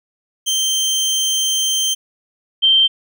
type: tone pair in turn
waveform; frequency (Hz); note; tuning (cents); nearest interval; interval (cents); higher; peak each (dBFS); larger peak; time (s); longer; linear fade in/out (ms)
25% pulse / sine; 3136 / 3136; G7 / G7; 0 / 0; unison; 0; neither; -12 / -9; second; 0.46-1.95 / 2.62-2.88; first; 20
effects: none